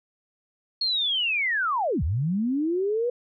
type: linear two-way sweep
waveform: sine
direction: down then up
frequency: 4346 to 65.41 to 496.1 Hz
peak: -22 dBFS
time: 0.81-3.1 s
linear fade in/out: 5 ms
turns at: 2.03 s
effects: none